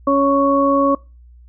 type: harmonic tone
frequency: 277.9 Hz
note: C#4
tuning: 4 cents sharp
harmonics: 1 / 2 / 4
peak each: -16 / -16 / -16 dBFS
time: 0.07-0.95 s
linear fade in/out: 5 ms
effects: noise-tail reverb RT60 0.3 s tail -24 dB re dry + added 60 Hz sine -41 dBFS peak until 1.48 s